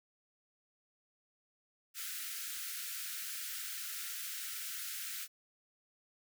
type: high-pass noise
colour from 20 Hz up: white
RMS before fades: -42 dBFS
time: 1.94-5.28 s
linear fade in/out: 50 ms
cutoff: 1300 Hz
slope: 96 dB/octave
effects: none